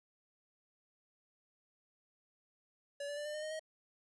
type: tone with pitch steps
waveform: square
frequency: 570 / 579.6 / 589.4 / 599.4 / 609.5 / 619.8 / 630.3 Hz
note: C#5 / D5 / D5 / D5 / D#5 / D#5 / D#5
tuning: +48 / -23 / +6 / +35 / -36 / -7 / +22 cents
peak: -40 dBFS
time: 3-3.595 s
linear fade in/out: 5 ms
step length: 85 ms
effects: resampled to 24000 Hz + 12-bit